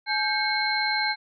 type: tone cluster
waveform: sine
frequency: 851 / 1579 / 2181 / 4138 Hz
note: G#5 / G6 / C#7 / C8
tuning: +42 / +12 / -29 / -20 cents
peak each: -28 dBFS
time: 0.06-1.16 s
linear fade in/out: 50 ms
effects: none